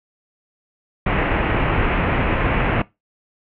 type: low-pass noise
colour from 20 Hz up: pink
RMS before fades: -19 dBFS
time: 1.06-2.82 s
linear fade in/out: 5 ms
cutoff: 2700 Hz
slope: 48 dB/octave
effects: noise-tail reverb RT60 0.2 s tail -20 dB re dry